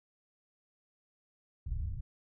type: low-pass noise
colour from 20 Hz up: pink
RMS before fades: -36 dBFS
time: 1.66-2.01 s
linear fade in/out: 10 ms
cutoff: 110 Hz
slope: 24 dB/octave
effects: none